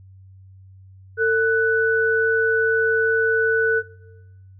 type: tone pair together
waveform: sine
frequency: 449.4 / 1489.1 Hz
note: A4 / F#6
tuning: +37 / +11 cents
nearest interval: octave + major sixth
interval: 2074 cents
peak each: -18 dBFS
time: 1.17-3.83 s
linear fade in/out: 50 ms
effects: noise-tail reverb RT60 0.9 s tail -18 dB re dry + added 95 Hz sine -43 dBFS peak until 4.59 s